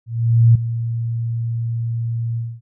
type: tone with ADSR envelope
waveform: sine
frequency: 116 Hz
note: A#2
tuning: 8 cents flat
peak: -6 dBFS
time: 0.06-2.61 s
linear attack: 490 ms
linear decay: 7 ms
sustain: -13 dB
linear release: 240 ms
effects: none